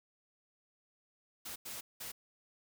white noise bursts at uneven times, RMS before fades -44 dBFS, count 3, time 1.45-1.56 / 1.65-1.81 / 2-2.12 s, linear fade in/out 10 ms, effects none

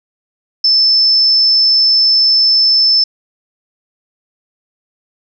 sine tone, 5274 Hz, E8, in tune, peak -7 dBFS, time 0.64-3.04 s, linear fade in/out 5 ms, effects none

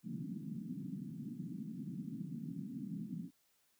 pink band-pass noise, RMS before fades -44 dBFS, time 0.03-3.31 s, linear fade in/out 50 ms, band 150 to 270 Hz, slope 48 dB/octave, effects white hiss -75 dBFS RMS until 3.79 s

